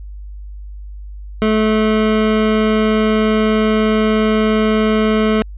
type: tone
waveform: 25% pulse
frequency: 216.8 Hz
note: A3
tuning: 25 cents flat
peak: -8 dBFS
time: 1.42-5.42 s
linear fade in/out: 0 ms
effects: added 50 Hz sine -28 dBFS peak until 5.57 s + resampled to 8000 Hz